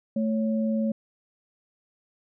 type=tone pair together; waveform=sine; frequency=220 / 554.4 Hz; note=A3 / C#5; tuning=0 / 0 cents; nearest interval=octave + major third; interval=1600 cents; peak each=-23 / -31 dBFS; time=0.16-0.92 s; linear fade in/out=5 ms; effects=none